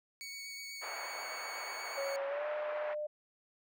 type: tone with vibrato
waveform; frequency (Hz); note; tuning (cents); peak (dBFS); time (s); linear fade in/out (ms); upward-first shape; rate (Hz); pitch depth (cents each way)
20% pulse; 2234; C#7; +13; -38; 0.21-2.16; 0; triangle; 8.2; 15
type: band-pass noise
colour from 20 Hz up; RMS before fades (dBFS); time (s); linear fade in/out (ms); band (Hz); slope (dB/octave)
pink; -44; 0.81-2.95; 20; 610 to 2100; 24
type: tone with pitch glide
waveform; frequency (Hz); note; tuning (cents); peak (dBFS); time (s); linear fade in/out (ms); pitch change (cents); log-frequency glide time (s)
sine; 554 to 600.7; C#5 to D5; -1 to +39; -35; 1.97-3.07; 10; +140; 2.27-2.45
effects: none